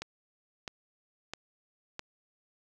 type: click train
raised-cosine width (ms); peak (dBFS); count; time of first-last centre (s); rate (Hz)
0.2; -20; 4; 0.02-1.994; 1.52
effects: none